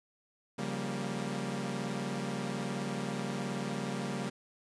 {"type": "chord", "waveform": "sawtooth", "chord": "G half-diminished seventh", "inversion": "second", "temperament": "equal with one note detuned", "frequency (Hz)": [138.59, 177.26, 196, 233.1], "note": ["Db3", "F3", "G3", "Bb3"], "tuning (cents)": [0, 26, 0, 0], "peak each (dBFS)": [-36, -38, -34, -35], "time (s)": [0.58, 4.3], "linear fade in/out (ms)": 10, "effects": ["resampled to 22050 Hz", "10-bit"]}